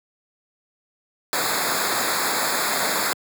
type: noise with comb filter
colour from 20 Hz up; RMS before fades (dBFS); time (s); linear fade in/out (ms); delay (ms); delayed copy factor
pink; -23; 1.33-3.13; 0; 0.34; -1
effects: high-pass 150 Hz 12 dB/octave